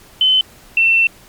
sine tone pair in turn, 3049 / 2691 Hz, G7 / E7, -49 / +35 cents, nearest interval major second, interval 216 cents, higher first, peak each -9 dBFS, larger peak neither, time 0.21-0.41 / 0.77-1.07 s, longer second, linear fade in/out 2 ms, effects pink hiss -44 dBFS RMS until 1.28 s + MP3 96 kbps

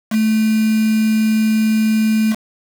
sine tone with quantisation, 218.5 Hz, A3, 12 cents flat, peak -12 dBFS, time 0.1-2.36 s, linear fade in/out 50 ms, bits 4, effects none

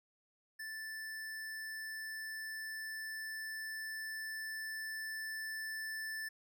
square tone with level ramp, 1760 Hz, A6, in tune, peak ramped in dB -43 to -40 dBFS, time 0.59-6.29 s, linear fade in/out 10 ms, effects none

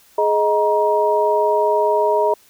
sine tone cluster, 420.4 / 625 / 947 Hz, G#4 / D#5 / A#5, +21 / +8 / +27 cents, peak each -18 dBFS, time 0.18-2.34 s, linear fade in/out 5 ms, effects white hiss -52 dBFS RMS until 2.49 s

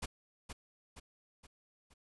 pink noise with echo, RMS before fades -39 dBFS, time 0.02-0.06 s, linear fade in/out 10 ms, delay 470 ms, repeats 4, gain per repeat -6 dB, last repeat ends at 1.94 s, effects resampled to 24000 Hz

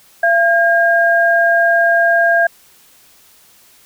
sine tone pair together, 679.4 / 1617 Hz, F5 / G#6, -48 / -47 cents, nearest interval octave + minor third, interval 1501 cents, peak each -12 dBFS, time 0.23-2.47 s, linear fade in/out 5 ms, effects white hiss -48 dBFS RMS until 3.85 s

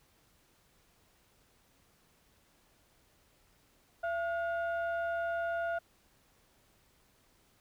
sine tone pair together, 677 / 1434.5 Hz, E5 / F6, +46 / +46 cents, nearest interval octave + minor second, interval 1300 cents, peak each -31 / -36 dBFS, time 4.03-5.79 s, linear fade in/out 10 ms, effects tanh soft clip ceiling -27 dBFS + pink hiss -68 dBFS RMS until 7.6 s

